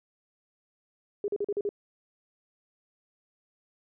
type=tone bursts; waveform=sine; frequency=407.8 Hz; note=G#4; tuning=32 cents flat; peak=-26 dBFS; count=6; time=1.24-1.691 s; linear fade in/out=2 ms; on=41 ms; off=41 ms; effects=none